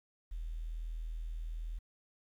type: tone with quantisation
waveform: sine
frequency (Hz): 40.55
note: E1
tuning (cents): -28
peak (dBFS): -37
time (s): 0.31-1.79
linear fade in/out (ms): 10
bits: 11
effects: none